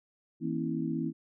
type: harmonic tone with a mistuned harmonic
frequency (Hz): 54.3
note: A1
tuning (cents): -22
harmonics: 3 / 4 / 5 / 6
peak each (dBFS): -35 / -35 / -35 / -35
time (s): 0.4-1.13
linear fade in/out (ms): 50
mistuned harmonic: 4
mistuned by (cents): +130
effects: none